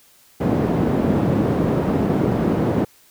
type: band-pass noise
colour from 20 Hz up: white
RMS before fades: -19 dBFS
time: 0.4-2.85 s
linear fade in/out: 10 ms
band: 110 to 330 Hz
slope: 12 dB/octave
effects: white hiss -53 dBFS RMS until 3.1 s